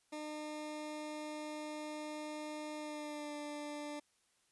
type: tone with pitch glide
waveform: 20% pulse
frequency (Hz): 303.2 to 295.1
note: D#4 to D4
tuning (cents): -45 to +8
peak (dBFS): -37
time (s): 0.12-4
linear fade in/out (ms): 10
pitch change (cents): -47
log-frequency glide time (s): 2.76-3.34
effects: white hiss -75 dBFS RMS until 4.51 s + resampled to 24000 Hz